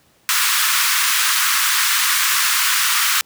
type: high-pass noise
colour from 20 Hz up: pink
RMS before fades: -17 dBFS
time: 0.29-3.21 s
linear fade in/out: 0 ms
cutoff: 1100 Hz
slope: 48 dB/octave
effects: pink hiss -56 dBFS RMS until 3.25 s + high-pass 100 Hz 12 dB/octave